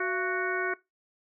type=harmonic tone with a mistuned harmonic; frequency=370 Hz; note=F#4; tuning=in tune; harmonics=1 / 2 / 3 / 4 / 5 / 6; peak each=-31 / -38 / -36 / -31 / -37 / -38 dBFS; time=0-0.74 s; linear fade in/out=5 ms; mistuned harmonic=2; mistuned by=-130 cents; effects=noise-tail reverb RT60 0.2 s tail -20 dB re dry